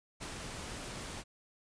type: noise with ADSR envelope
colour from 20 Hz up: pink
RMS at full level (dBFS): -41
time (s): 0.2-1.24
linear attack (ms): 26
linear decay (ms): 41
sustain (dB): -2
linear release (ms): 46
effects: resampled to 22050 Hz